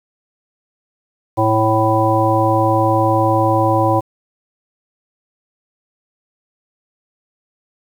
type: harmonic tone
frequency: 110 Hz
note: A2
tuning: in tune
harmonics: 1 / 3 / 5 / 7 / 9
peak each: -18 / -18 / -18 / -18 / -18 dBFS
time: 1.37-4.01 s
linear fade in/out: 20 ms
effects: 7-bit